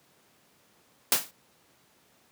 white noise with exponential decay, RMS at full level -18 dBFS, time 1.12-1.31 s, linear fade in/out 1 ms, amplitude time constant 41 ms, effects pink hiss -63 dBFS RMS until 2.31 s + high-pass 150 Hz 12 dB/octave

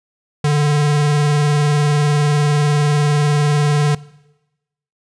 square tone with vibrato, 147.2 Hz, D3, 4 cents sharp, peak -13 dBFS, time 0.44-3.95 s, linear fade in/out 5 ms, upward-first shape sine, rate 20 Hz, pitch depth 40 cents each way, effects noise-tail reverb RT60 1.0 s tail -21 dB re dry + resampled to 22050 Hz

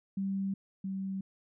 sine tone pair in turn, 194.7 / 192.57 Hz, G3 / G3, -12 / -31 cents, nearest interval unison, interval 19 cents, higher first, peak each -30 / -33 dBFS, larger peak first, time 0.17-0.54 / 0.84-1.21 s, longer neither, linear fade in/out 5 ms, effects none

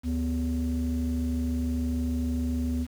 sine tone pair together, 73.42 / 247 Hz, D2 / B3, 0 / 0 cents, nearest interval octave + major sixth, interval 2100 cents, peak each -26 dBFS, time 0.03-2.87 s, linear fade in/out 50 ms, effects tanh soft clip ceiling -22 dBFS + 8-bit

